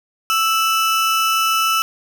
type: tone pair together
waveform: 35% pulse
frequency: 1319 / 2961 Hz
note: E6 / F#7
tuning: +1 / +1 cents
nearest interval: octave + major second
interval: 1400 cents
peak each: -14 / -21 dBFS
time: 0.3-1.82 s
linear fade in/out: 0 ms
effects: 8-bit